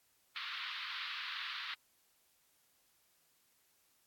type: band-pass noise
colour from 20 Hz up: white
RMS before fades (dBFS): -43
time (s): 0.36-1.74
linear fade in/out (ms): 0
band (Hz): 1100 to 4100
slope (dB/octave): 48
effects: white hiss -73 dBFS RMS until 4.06 s + AAC 64 kbps